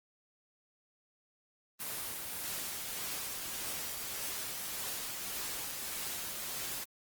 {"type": "noise with tremolo", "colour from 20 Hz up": "white", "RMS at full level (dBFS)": -38, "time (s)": [1.79, 6.85], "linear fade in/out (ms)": 20, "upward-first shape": "triangle", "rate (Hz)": 1.7, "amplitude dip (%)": 30, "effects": ["Opus 24 kbps"]}